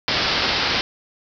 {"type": "low-pass noise", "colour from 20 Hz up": "white", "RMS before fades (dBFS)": -21, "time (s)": [0.08, 0.81], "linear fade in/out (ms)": 0, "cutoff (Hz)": 5300, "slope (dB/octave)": 96, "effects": []}